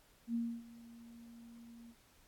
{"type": "tone with ADSR envelope", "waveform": "sine", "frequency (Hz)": 233.1, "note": "A#3", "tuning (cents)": 0, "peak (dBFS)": -32, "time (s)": [0.27, 1.95], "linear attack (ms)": 75, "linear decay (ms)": 280, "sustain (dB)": -20, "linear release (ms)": 55, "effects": ["pink hiss -67 dBFS RMS until 2.27 s", "AAC 64 kbps"]}